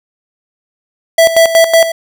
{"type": "tone with tremolo", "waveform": "square", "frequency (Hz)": 659.3, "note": "E5", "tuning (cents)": 0, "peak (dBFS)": -4, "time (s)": [1.18, 1.92], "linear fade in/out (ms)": 5, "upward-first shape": "square", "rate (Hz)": 5.4, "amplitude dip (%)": 70, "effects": []}